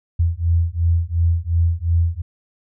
sine beating tone pair, 83 / 85.8 Hz, E2 / F2, +12 / -30 cents, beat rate 2.8 Hz, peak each -18 dBFS, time 0.19-2.22 s, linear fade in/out 10 ms, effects none

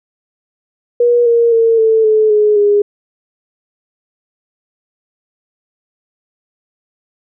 sine tone with pitch steps, 480.1 / 467.8 / 455.8 / 444.1 / 432.7 / 421.6 / 410.8 Hz, B4 / A#4 / A#4 / A4 / A4 / G#4 / G#4, -49 / +6 / -39 / +16 / -29 / +26 / -19 cents, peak -7 dBFS, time 1-2.82 s, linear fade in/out 5 ms, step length 260 ms, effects none

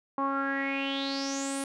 sawtooth tone with low-pass filter sweep, 274.1 Hz, C#4, 19 cents flat, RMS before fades -31 dBFS, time 0.18-1.64 s, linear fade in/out 2 ms, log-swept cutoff 1000 to 10000 Hz, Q 7.8, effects none

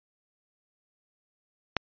click, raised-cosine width 0.3 ms, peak -8 dBFS, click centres 1.767 s, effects resampled to 11025 Hz

